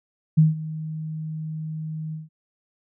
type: tone with ADSR envelope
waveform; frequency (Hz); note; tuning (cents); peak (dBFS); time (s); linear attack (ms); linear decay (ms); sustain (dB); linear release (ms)
sine; 156.9; D#3; +15; -10; 0.37-2.29; 15; 160; -18; 160
effects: none